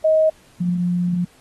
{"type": "tone pair in turn", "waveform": "sine", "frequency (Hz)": [630, 176.79], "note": ["D#5", "F3"], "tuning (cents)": [21, 21], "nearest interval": "octave + minor seventh", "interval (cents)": 2200, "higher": "first", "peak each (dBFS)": [-12, -17], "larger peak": "first", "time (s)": [[0.04, 0.3], [0.6, 1.25]], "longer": "second", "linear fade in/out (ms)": 10, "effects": ["pink hiss -53 dBFS RMS until 1.4 s", "AAC 32 kbps"]}